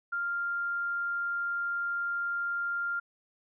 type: tone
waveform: sine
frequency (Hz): 1396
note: F6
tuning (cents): -1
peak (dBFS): -29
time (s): 0.12-3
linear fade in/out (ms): 10
effects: none